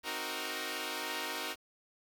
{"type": "chord", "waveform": "5% pulse", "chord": "C half-diminished seventh", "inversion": "none", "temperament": "equal", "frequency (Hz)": [261.6, 311.1, 370, 466.2], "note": ["C4", "Eb4", "Gb4", "Bb4"], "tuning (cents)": [0, 0, 0, 0], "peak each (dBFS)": [-33, -30, -30, -29], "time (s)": [0.03, 1.56], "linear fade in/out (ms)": 50, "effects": ["10-bit"]}